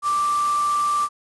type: tone in noise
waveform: sine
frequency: 1174.7 Hz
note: D6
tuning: in tune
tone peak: -18 dBFS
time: 0.02-1.09 s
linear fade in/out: 50 ms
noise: white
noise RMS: -34 dBFS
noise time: 0.02-1.09 s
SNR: +13 dB
effects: resampled to 24000 Hz